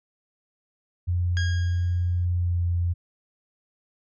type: tone with pitch glide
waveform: sine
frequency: 88.3 to 86.88 Hz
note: F2 to F2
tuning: +20 to -8 cents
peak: -21 dBFS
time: 1.07-2.94 s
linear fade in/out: 20 ms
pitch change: -28 cents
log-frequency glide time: 2.36-2.63 s
type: tone with exponential decay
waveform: sawtooth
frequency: 1635 Hz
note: G#6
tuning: 28 cents flat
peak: -24 dBFS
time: 1.37-2.25 s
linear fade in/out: 0 ms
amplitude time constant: 190 ms
effects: resampled to 16000 Hz